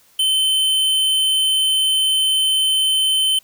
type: tone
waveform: square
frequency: 3072 Hz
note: G7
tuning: 36 cents flat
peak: -15 dBFS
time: 0.19-3.39 s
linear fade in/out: 5 ms
effects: white hiss -54 dBFS RMS until 3.43 s